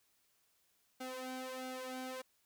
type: tone with flanger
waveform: sawtooth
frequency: 257.5 Hz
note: C4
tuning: 28 cents flat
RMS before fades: -44 dBFS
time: 1-2.22 s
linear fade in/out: 10 ms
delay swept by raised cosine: 1.4 to 2.6 ms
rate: 1.5 Hz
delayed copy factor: +0.9
effects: white hiss -75 dBFS RMS until 2.45 s